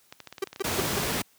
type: clicks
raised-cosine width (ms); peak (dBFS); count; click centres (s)
0.2; -23; 12; 0.125 / 0.203 / 0.273 / 0.326 / 0.382 / 0.425 / 0.473 / 0.53 / 0.561 / 0.597 / 0.65 / 0.684
type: tone bursts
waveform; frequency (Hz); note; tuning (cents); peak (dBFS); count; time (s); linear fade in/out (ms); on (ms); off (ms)
45% pulse; 389.6; G4; -11; -25; 4; 0.42-0.988; 5; 22; 160
type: noise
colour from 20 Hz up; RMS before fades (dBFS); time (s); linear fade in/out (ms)
pink; -28; 0.64-1.22; 5
effects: white hiss -62 dBFS RMS until 1.38 s + high-pass 80 Hz 12 dB/octave